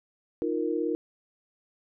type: chord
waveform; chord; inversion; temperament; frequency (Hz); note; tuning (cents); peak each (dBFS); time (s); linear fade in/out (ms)
sine; Eb suspended second; none; equal; 311.1 / 349.2 / 466.2; Eb4 / F4 / Bb4; 0 / 0 / 0; -30; 0.42-0.95; 0
effects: none